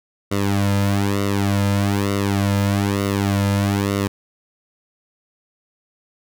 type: tone with flanger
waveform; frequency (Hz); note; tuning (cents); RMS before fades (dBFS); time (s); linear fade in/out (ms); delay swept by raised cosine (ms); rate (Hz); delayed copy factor
sawtooth; 99.9; G2; +33; -19; 0.31-4.08; 10; 1.2 to 2.7; 1.1; -1
effects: none